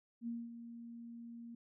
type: tone with ADSR envelope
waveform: sine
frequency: 233.9 Hz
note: A#3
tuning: 6 cents sharp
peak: -37 dBFS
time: 0.21-1.55 s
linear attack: 63 ms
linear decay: 220 ms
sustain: -10 dB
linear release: 5 ms
effects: none